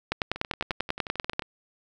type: two click trains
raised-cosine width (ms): 0.3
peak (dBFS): -9 / -20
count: 14 / 13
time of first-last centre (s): 0.12-1.395 / 0.36-1.422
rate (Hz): 10.2 / 11.3
effects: none